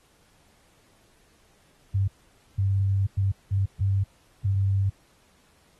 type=tone bursts at uneven times; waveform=sine; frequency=97.8 Hz; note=G2; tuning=4 cents flat; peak=-20 dBFS; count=6; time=1.94-2.08 / 2.58-3.07 / 3.17-3.32 / 3.51-3.66 / 3.8-4.04 / 4.44-4.9 s; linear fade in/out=10 ms; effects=pink hiss -62 dBFS RMS until 5.79 s + AAC 32 kbps